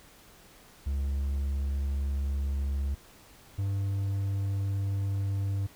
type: tone pair in turn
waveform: triangle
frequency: 69.3 / 98.57 Hz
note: C#2 / G2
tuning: 0 / +10 cents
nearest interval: tritone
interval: 610 cents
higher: second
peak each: -25 dBFS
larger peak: neither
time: 0.86-2.95 / 3.58-5.67 s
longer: neither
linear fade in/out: 10 ms
effects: pink hiss -55 dBFS RMS until 5.75 s